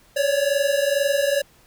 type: tone pair together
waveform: square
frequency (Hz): 552.8 / 575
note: C#5 / D5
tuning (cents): -5 / -37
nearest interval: minor second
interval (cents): 68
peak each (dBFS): -22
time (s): 0.16-1.42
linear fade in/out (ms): 10
effects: pink hiss -55 dBFS RMS until 1.66 s